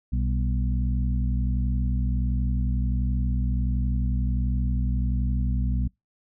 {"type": "harmonic tone with a mistuned harmonic", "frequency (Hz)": 61.4, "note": "B1", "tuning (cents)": -9, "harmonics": [1, 2, 3, 4], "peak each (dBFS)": [-23, -29, -33, -35], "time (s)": [0.12, 5.88], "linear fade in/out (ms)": 10, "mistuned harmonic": 3, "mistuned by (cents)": 88, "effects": ["noise-tail reverb RT60 0.2 s tail -26 dB re dry"]}